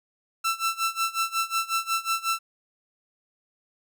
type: tone with tremolo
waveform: sawtooth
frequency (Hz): 1336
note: E6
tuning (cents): +23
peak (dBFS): -18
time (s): 0.44-2.39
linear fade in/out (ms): 10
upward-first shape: sine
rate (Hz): 5.5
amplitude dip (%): 90
effects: none